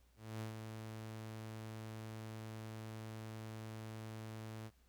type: tone with ADSR envelope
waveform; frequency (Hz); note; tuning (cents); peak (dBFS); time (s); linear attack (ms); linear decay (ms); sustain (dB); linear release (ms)
sawtooth; 110; A2; 0; -37; 0.16-4.71; 250; 120; -5; 50
effects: added 60 Hz sine -68 dBFS peak until 4.88 s + pink hiss -75 dBFS RMS until 4.88 s